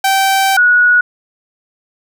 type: tone pair in turn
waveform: sawtooth / sine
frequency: 776 / 1460.7 Hz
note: G5 / F#6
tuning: -18 / -23 cents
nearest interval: major seventh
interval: 1095 cents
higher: second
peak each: -6 dBFS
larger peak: neither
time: 0.04-0.57 / 0.57-1.01 s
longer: first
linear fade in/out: 5 ms
effects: none